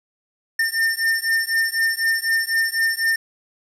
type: beating tone pair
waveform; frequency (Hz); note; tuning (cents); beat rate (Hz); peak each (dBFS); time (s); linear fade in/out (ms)
square; 1806 / 1810; A6 / A6; +45 / +48; 4; -22; 0.59-3.16; 5
effects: resampled to 32000 Hz + 8-bit